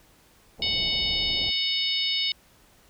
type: low-pass noise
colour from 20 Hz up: pink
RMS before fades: -38 dBFS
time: 0.58-1.51 s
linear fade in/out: 20 ms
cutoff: 860 Hz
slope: 48 dB/octave
type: harmonic tone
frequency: 740 Hz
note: F#5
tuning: in tune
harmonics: 3 / 4 / 5 / 6 / 7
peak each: -33 / -28 / -27 / -33 / -32 dBFS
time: 0.62-2.32 s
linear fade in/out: 2 ms
effects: pink hiss -58 dBFS RMS until 2.89 s